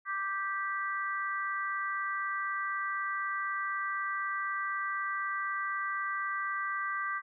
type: harmonic tone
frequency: 392 Hz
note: G4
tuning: in tune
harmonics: 3 / 4 / 5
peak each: -34 / -36 / -38 dBFS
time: 0.05-7.22 s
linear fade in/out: 50 ms
effects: none